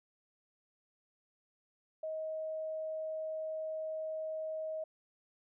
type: tone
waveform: sine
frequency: 631 Hz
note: D#5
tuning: 24 cents sharp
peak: -36 dBFS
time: 2.03-4.84 s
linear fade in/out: 5 ms
effects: none